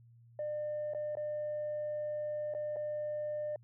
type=tone with dropouts; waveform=sine; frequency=600 Hz; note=D5; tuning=37 cents sharp; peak=-33 dBFS; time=0.39-3.56 s; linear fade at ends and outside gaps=2 ms; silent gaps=0.936-0.947 / 1.153-1.17 / 2.539-2.548 / 2.761-2.766 s; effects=tanh soft clip ceiling -31 dBFS + added 117 Hz sine -57 dBFS peak until 3.63 s